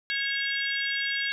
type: harmonic tone with a mistuned harmonic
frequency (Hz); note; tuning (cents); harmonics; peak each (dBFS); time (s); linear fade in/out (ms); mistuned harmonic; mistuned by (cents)
550; C#5; -14; 3 / 4 / 5 / 6 / 7 / 8; -30 / -32 / -34 / -36 / -37 / -38; 0.1-1.32; 0; 7; -29
effects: none